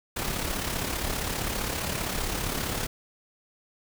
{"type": "noise with amplitude modulation", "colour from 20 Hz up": "pink", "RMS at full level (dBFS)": -28, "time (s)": [0.16, 2.87], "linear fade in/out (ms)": 10, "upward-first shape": "sine", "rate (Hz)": 35.2, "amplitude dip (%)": 50, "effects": []}